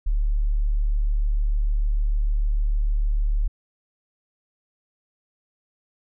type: tone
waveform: sine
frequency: 36.71 Hz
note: D1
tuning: in tune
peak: -18 dBFS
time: 0.06-3.48 s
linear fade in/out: 10 ms
effects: none